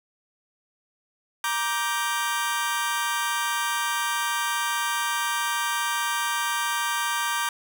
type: chord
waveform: sawtooth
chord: G minor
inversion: first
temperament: just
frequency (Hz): 940.8 / 1176 / 1568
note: Bb5 / D6 / G6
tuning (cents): +16 / +2 / 0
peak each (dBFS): -25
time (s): 1.44-7.49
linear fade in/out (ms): 2
effects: none